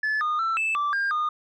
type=tone with pitch steps; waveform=sine; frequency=1729 / 1225 / 1335 / 2631 / 1167 / 1604 / 1223 Hz; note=A6 / D#6 / E6 / E7 / D6 / G6 / D#6; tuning=-31 / -27 / +22 / -4 / -11 / +39 / -30 cents; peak=-20 dBFS; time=0.03-1.29 s; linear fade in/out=5 ms; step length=180 ms; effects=tanh soft clip ceiling -21 dBFS